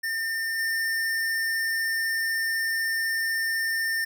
square tone with level steps, 1806 Hz, A6, 45 cents sharp, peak -27 / -25 dBFS, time 0.03-4.05 s, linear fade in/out 10 ms, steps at 0.58 s, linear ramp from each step 10 ms, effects none

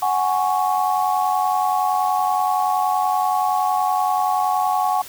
sine chord, F# suspended second, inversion none, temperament equal, 740 / 830.6 / 1108.7 Hz, F#5 / G#5 / C#6, 0 / 0 / 0 cents, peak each -20 / -21 / -23 dBFS, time 0.02-5.02 s, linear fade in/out 5 ms, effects white hiss -38 dBFS RMS until 5.08 s

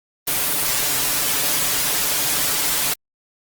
white noise with comb filter, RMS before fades -20 dBFS, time 0.27-2.94 s, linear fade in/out 10 ms, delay 6.9 ms, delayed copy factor +0.8, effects Opus 24 kbps

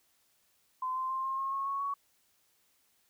sine tone with pitch steps, 1028 / 1040.5 / 1053.2 / 1066.1 / 1079.1 / 1092.3 / 1105.6 / 1119.1 Hz, C6 / C6 / C6 / C6 / C#6 / C#6 / C#6 / C#6, -31 / -10 / +11 / +32 / -47 / -26 / -5 / +16 cents, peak -31 dBFS, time 0.82-1.94 s, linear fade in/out 5 ms, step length 140 ms, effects white hiss -71 dBFS RMS until 3.09 s

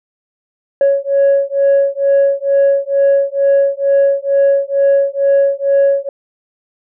sine beating tone pair, 554.4 / 556.6 Hz, C#5 / C#5, 0 / +7 cents, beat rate 2.2 Hz, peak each -11 dBFS, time 0.81-6.09 s, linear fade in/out 2 ms, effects tanh soft clip ceiling -5 dBFS

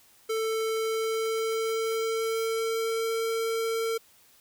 square tone with pitch glide, 443.7 to 452.8 Hz, A4 to A4, +14 to +50 cents, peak -27 dBFS, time 0.29-3.98 s, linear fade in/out 10 ms, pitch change +36 cents, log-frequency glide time 0.68-3.18 s, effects white hiss -59 dBFS RMS until 4.4 s

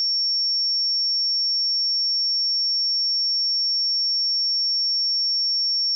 sine tone, 5480 Hz, F8, 34 cents flat, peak -19 dBFS, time 0-5.95 s, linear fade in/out 0 ms, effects none

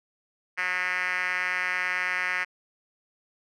5% pulse tone with band-pass filter, 181.8 Hz, F#3, 30 cents flat, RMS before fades -28 dBFS, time 0.57-2.45 s, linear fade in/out 20 ms, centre 2000 Hz, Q 3.2, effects none

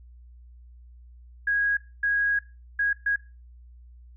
sine tone bursts at uneven times, 1648 Hz, G#6, 14 cents flat, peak -21 dBFS, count 4, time 1.47-1.77 / 2.03-2.39 / 2.79-2.93 / 3.06-3.16 s, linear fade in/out 5 ms, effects noise-tail reverb RT60 0.3 s tail -19 dB re dry + added 60 Hz sine -46 dBFS peak until 4.16 s

